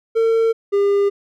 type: tone pair in turn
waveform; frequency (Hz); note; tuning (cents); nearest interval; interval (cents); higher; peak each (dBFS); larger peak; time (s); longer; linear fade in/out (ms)
triangle; 453 / 402; A#4 / G4; -50 / +44; major second; 206; first; -11; neither; 0.15-0.53 / 0.72-1.1; neither; 20
effects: none